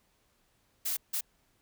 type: noise bursts at uneven times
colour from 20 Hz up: blue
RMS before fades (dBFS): -32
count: 2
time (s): 0.85-0.97 / 1.13-1.21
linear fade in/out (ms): 10
effects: pink hiss -71 dBFS RMS until 1.61 s